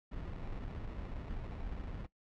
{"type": "noise with sample-and-hold", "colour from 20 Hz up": "brown", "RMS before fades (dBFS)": -42, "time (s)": [0.11, 2.07], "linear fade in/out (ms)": 20, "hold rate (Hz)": 1575, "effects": ["noise-tail reverb RT60 0.1 s tail -18 dB re dry", "low-pass 3000 Hz 12 dB/octave"]}